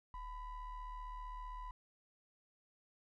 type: ring-modulated tone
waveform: triangle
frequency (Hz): 482.3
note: B4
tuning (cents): -41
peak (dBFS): -39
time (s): 0.14-1.71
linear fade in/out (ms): 2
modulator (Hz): 520
effects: none